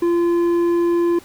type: tone with low-pass filter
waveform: square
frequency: 343.6 Hz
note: F4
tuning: 28 cents flat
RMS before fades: -17 dBFS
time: 0.02-1.19 s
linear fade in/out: 5 ms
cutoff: 900 Hz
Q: 0.56
effects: pink hiss -45 dBFS RMS until 1.24 s